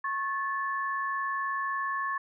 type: tone pair together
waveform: sine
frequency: 1095.5 / 1739 Hz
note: C#6 / A6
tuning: -21 / -21 cents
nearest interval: minor sixth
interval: 800 cents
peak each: -30 / -33 dBFS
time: 0.04-2.18 s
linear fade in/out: 5 ms
effects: none